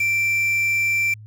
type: tone with quantisation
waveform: triangle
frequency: 2349 Hz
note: D7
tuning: in tune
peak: -16 dBFS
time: 0-1.14 s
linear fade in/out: 5 ms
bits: 6
effects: added 107 Hz sine -38 dBFS peak until 1.26 s